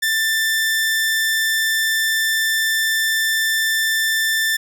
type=tone; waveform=sawtooth; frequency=1776 Hz; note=A6; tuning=16 cents sharp; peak=-13 dBFS; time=0.02-4.57 s; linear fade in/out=10 ms; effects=none